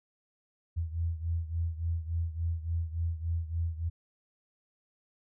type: beating tone pair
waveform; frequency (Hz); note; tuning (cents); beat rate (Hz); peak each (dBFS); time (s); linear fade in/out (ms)
sine; 82.41 / 85.91; E2 / F2; 0 / -28; 3.5; -31 / -35; 0.76-3.9; 20
effects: none